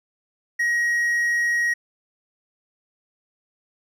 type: tone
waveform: triangle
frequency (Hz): 1893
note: A#6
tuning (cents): +26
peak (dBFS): -17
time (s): 0.59-1.74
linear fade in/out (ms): 10
effects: none